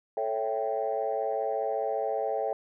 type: chord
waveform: sine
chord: A dominant seventh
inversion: none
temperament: equal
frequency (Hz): 440 / 554.4 / 659.3 / 784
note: A4 / C#5 / E5 / G5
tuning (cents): 0 / 0 / 0 / 0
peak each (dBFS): -32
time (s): 0.17-2.53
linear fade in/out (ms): 2
effects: tanh soft clip ceiling -18 dBFS